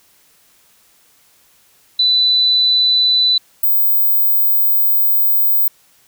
sine tone pair in turn, 3988 / 16012 Hz, B7 / B9, +16 / +23 cents, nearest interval 2 octaves, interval 2407 cents, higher second, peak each -10 dBFS, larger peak neither, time 1.99-3.38 / 3.63-5.68 s, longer second, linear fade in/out 5 ms, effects white hiss -53 dBFS RMS until 6.07 s

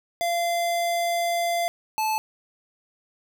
square tone pair in turn, 688 / 870 Hz, F5 / A5, -26 / -20 cents, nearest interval major third, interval 406 cents, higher second, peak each -23 dBFS, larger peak neither, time 0.21-1.68 / 1.98-2.18 s, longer first, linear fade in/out 0 ms, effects 9-bit

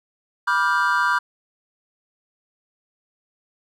triangle chord, G dominant seventh, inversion first, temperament just, 980 / 1176 / 1411.2 / 1568 Hz, B5 / D6 / F6 / G6, -14 / +2 / +18 / 0 cents, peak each -21 dBFS, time 0.47-1.19 s, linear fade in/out 10 ms, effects none

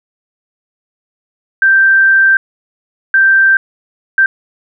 sine tone bursts at uneven times, 1568 Hz, G6, in tune, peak -5 dBFS, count 3, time 1.62-2.37 / 3.14-3.57 / 4.18-4.26 s, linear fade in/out 2 ms, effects none

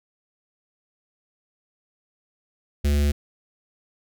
square tone with notch filter, 72.3 Hz, D2, 27 cents flat, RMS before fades -20 dBFS, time 2.84-3.12 s, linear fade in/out 10 ms, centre 970 Hz, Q 0.65, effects none

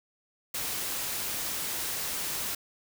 white noise, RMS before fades -33 dBFS, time 0.54-2.55 s, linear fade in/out 5 ms, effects none

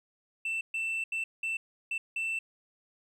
sine tone bursts at uneven times, 2671 Hz, E7, 22 cents sharp, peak -27 dBFS, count 6, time 0.45-0.61 / 0.74-1.04 / 1.12-1.24 / 1.43-1.57 / 1.91-1.98 / 2.16-2.39 s, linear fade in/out 5 ms, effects tanh soft clip ceiling -29 dBFS + 11-bit

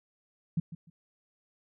sine tone with echo, 164.81 Hz, E3, in tune, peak -24 dBFS, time 0.57-0.6 s, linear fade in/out 5 ms, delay 150 ms, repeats 2, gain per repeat -14 dB, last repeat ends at 0.9 s, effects none

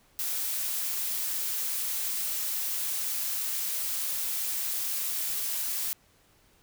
blue noise, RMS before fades -31 dBFS, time 0.19-5.93 s, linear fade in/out 0 ms, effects pink hiss -63 dBFS RMS until 6.62 s

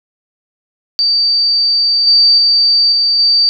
sine tone with level steps, 4629 Hz, D8, 26 cents flat, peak -9 / -5 / -7 / -9 / -7 dBFS, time 0.99-3.49 s, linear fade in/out 0 ms, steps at 2.07 / 2.38 / 2.92 / 3.19 s, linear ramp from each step 2 ms, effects none

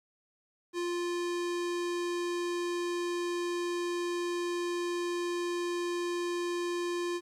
square tone with low-pass filter, 349.2 Hz, F4, in tune, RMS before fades -33 dBFS, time 0.73-7.21 s, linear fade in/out 50 ms, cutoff 7900 Hz, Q 0.96, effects 11-bit

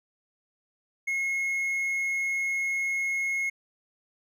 triangle tone, 2166 Hz, C#7, 41 cents flat, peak -24 dBFS, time 1.07-3.5 s, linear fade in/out 10 ms, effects none

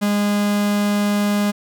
45% pulse tone, 205.5 Hz, G#3, 18 cents flat, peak -16 dBFS, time 0.01-1.52 s, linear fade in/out 20 ms, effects none

